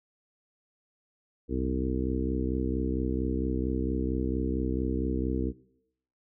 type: harmonic tone with a mistuned harmonic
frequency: 64.4 Hz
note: C2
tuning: 27 cents flat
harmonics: 1 / 2 / 3 / 4 / 5 / 6 / 7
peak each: -32 / -39 / -37 / -33 / -33 / -37 / -36 dBFS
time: 1.48-5.53 s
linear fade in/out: 50 ms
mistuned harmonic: 1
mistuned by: +48 cents
effects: noise-tail reverb RT60 0.7 s tail -17 dB re dry